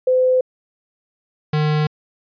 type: tone pair in turn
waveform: sine / square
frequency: 511 / 151.92 Hz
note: C5 / D#3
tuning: -41 / -41 cents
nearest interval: octave + major sixth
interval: 2100 cents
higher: first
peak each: -12 / -16 dBFS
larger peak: first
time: 0.07-0.41 / 1.53-1.87 s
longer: neither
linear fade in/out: 5 ms
effects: resampled to 11025 Hz